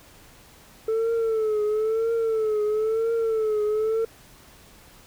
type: tone with vibrato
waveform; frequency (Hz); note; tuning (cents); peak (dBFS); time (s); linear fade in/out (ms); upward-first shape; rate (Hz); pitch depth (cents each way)
sine; 440; A4; 0; -18; 0.88-4.05; 5; triangle; 1; 86
effects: tanh soft clip ceiling -20 dBFS + pink hiss -51 dBFS RMS until 5.06 s